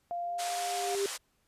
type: tone with pitch glide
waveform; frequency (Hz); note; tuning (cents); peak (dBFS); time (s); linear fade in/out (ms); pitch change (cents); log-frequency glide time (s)
sine; 696 to 711; F5 to F5; -6 to +31; -32; 0.11-0.95; 0; +37; 0.24-0.75
type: tone with exponential growth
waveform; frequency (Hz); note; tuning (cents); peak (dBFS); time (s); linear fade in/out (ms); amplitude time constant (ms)
sine; 397.9; G4; +26; -26; 0.23-1.06; 2; 180
type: band-pass noise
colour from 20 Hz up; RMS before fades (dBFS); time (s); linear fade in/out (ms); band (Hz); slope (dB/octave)
white; -39; 0.38-1.18; 20; 510 to 9400; 24
effects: pink hiss -73 dBFS RMS until 1.47 s + resampled to 32000 Hz